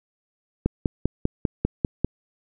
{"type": "click train", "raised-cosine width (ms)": 3, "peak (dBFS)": -7, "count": 8, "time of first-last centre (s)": [0.66, 2.046], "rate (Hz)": 5.05, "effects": []}